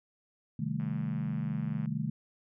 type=chord; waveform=sine; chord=A half-diminished seventh; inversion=first; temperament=equal; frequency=130.81 / 155.56 / 196 / 220 Hz; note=C3 / Eb3 / G3 / A3; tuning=0 / 0 / 0 / 0 cents; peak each=-37 / -34 / -38 / -36 dBFS; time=0.59-2.1 s; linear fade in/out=5 ms
type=click train; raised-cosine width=0.5 ms; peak=-37 dBFS; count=110; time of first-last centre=0.8-1.858 s; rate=103 Hz
effects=none